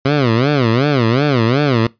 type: tone with vibrato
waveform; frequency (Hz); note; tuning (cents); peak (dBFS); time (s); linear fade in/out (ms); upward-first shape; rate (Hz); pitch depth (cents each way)
15% pulse; 129.2; C3; -21; -5; 0.05-1.87; 5; sine; 2.7; 250
effects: noise-tail reverb RT60 0.2 s tail -22 dB re dry + resampled to 11025 Hz